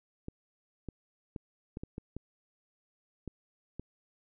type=clicks; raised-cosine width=3 ms; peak=-26 dBFS; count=9; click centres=0.284 / 0.887 / 1.362 / 1.771 / 1.835 / 1.981 / 2.166 / 3.277 / 3.796 s; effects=none